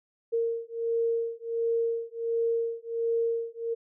sine beating tone pair, 460.6 / 462 Hz, A#4 / A#4, -21 / -16 cents, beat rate 1.4 Hz, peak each -29 dBFS, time 0.32-3.75 s, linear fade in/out 20 ms, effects none

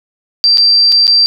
sine tone with dropouts, 4699 Hz, D8, in tune, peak -5 dBFS, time 0.44-1.26 s, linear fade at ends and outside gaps 0 ms, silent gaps 0.573-0.581 / 0.92-0.924 / 1.069-1.078 s, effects none

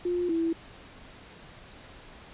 sine tone pair in turn, 353.2 / 330.2 Hz, F4 / E4, +20 / +3 cents, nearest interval minor second, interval 117 cents, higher first, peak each -25 / -24 dBFS, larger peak second, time 0.05-0.29 / 0.29-0.53 s, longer neither, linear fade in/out 5 ms, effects pink hiss -49 dBFS RMS until 2.33 s + resampled to 8000 Hz

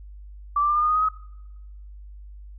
sine tone with pitch steps, 1163 / 1177.9 / 1192.9 / 1208.2 / 1223.6 / 1239.3 / 1255.1 / 1271.2 Hz, D6 / D6 / D6 / D6 / D#6 / D#6 / D#6 / D#6, -17 / +5 / +27 / +49 / -29 / -7 / +15 / +37 cents, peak -18 dBFS, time 0.56-1.088 s, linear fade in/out 5 ms, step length 66 ms, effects noise-tail reverb RT60 1.0 s tail -24 dB re dry + added 50 Hz sine -39 dBFS peak until 2.58 s

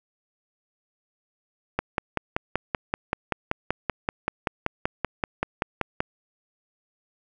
click train, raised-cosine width 0.5 ms, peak -8 dBFS, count 23, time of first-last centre 1.79-6.005 s, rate 5.22 Hz, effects none

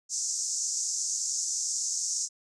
pink band-pass noise, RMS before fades -31 dBFS, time 0.09-2.29 s, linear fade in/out 50 ms, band 5800 to 7500 Hz, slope 48 dB/octave, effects none

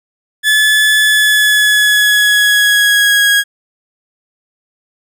30% pulse tone with pitch glide, 1724 to 1647.1 Hz, A6 to G#6, -36 to -15 cents, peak -5 dBFS, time 0.43-3.44 s, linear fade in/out 50 ms, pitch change -79 cents, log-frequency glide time 1-3.3 s, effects none

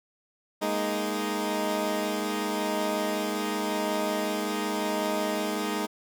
15% pulse chord, Ab suspended second, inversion none, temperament equal, 207.7 / 233.1 / 311.1 Hz, Ab3 / Bb3 / Eb4, 0 / 0 / 0 cents, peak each -24 / -28 / -24 dBFS, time 0.61-5.87 s, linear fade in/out 20 ms, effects none

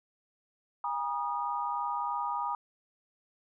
sine tone cluster, 814 / 957 / 1231 Hz, G#5 / A#5 / D#6, -35 / +45 / -19 cents, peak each -36 / -33 / -35 dBFS, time 0.84-2.55 s, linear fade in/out 2 ms, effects none

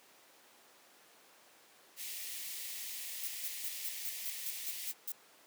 white high-pass noise, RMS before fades -43 dBFS, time 1.96-4.94 s, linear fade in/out 50 ms, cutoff 1800 Hz, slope 96 dB/octave
violet noise bursts, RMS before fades -39 dBFS, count 10, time 3.23-5.12 s, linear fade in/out 2 ms, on 45 ms, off 160 ms
effects pink hiss -61 dBFS RMS until 5.46 s + high-pass 400 Hz 12 dB/octave

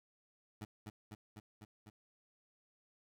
20% pulse tone with echo, 106.2 Hz, G#2, 39 cents sharp, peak -38 dBFS, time 0.61-0.65 s, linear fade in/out 5 ms, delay 250 ms, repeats 5, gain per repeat -2 dB, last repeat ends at 1.9 s, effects none

